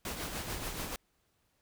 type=noise with tremolo; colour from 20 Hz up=pink; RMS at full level=-37 dBFS; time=0.05-0.96 s; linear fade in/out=2 ms; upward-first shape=sine; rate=6.9 Hz; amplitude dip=45%; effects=pink hiss -75 dBFS RMS until 1.61 s